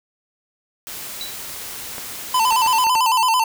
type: noise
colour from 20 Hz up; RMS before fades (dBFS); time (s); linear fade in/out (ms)
white; -32; 0.87-2.84; 0
type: tone with exponential decay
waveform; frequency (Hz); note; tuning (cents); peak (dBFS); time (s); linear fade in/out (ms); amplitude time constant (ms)
sine; 3951; B7; 0; -24; 1.21-1.44; 0; 50
type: clicks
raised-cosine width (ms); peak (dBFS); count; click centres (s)
0.5; -16; 5; 1.982 / 2.524 / 2.663 / 2.868 / 2.955
type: tone with vibrato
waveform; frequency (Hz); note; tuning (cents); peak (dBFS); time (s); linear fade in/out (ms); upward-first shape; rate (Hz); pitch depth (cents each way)
square; 953; A#5; +38; -15; 2.34-3.44; 5; square; 9; 100
effects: none